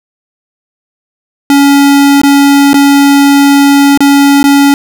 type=tone with dropouts; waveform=square; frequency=281.1 Hz; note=C#4; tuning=24 cents sharp; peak=-3 dBFS; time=1.5-4.74 s; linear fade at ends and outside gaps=1 ms; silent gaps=2.216-2.234 / 2.732-2.742 / 3.975-4.005 / 4.43-4.44 s; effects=7-bit